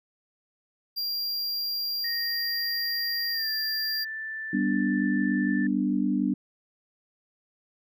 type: tone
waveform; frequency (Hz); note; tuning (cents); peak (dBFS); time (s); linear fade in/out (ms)
square; 4763; D8; +24; -28; 0.96-4.05; 20
type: tone with pitch glide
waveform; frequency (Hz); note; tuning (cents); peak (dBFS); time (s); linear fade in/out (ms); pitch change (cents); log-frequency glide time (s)
sine; 1864.7 to 1765.1; A#6 to A6; 0 to +5; -32; 2.04-5.67; 5; -95; 3.31-3.49
type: chord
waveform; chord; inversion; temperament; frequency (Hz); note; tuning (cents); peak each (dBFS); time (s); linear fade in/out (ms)
sine; G major; none; equal; 196 / 246.9 / 293.7; G3 / B3 / D4; 0 / 0 / 0; -27; 4.53-6.34; 5
effects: none